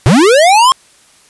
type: linear sweep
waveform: square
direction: up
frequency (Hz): 100 to 1086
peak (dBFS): -5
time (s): 0.06-0.72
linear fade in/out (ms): 0
effects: white hiss -46 dBFS RMS until 1.29 s + resampled to 24000 Hz